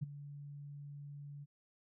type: tone with ADSR envelope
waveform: sine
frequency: 143.7 Hz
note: D3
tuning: 37 cents flat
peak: -32 dBFS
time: 0.01-1.46 s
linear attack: 19 ms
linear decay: 17 ms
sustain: -14 dB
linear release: 32 ms
effects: none